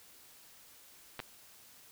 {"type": "clicks", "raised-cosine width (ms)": 0.3, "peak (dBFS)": -23, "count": 2, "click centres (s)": [1.193, 1.201], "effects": ["white hiss -58 dBFS RMS until 1.91 s"]}